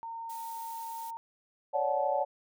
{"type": "tone", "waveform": "sine", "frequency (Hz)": 915, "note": "A#5", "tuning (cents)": -32, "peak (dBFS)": -37, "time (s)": [0.03, 1.17], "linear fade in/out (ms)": 0}
{"type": "noise", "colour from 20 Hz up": "blue", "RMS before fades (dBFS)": -49, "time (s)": [0.29, 1.11], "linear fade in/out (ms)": 10}
{"type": "chord", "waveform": "sine", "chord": "D major seventh", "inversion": "third", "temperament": "equal with one note detuned", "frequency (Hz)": [554.4, 587.3, 740, 867.4], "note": ["C#5", "D5", "F#5", "A5"], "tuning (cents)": [0, 0, 0, -25], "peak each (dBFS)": -32, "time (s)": [1.73, 2.25], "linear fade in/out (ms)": 20}
{"effects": []}